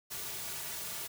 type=noise with comb filter; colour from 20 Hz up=white; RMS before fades=-40 dBFS; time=0.1-1.08 s; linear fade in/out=20 ms; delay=3.8 ms; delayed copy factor=-0.85; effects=none